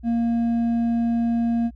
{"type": "tone with hard clipping", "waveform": "sine", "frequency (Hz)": 233.1, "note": "A#3", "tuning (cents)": 0, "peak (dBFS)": -20, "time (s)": [0.03, 1.71], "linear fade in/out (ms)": 50, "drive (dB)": 4, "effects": ["added 60 Hz sine -41 dBFS peak until 1.75 s"]}